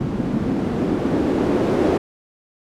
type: noise with low-pass filter sweep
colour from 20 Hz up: blue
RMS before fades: -20 dBFS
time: 0-1.98 s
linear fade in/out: 10 ms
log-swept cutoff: 210 to 380 Hz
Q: 1.9
effects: none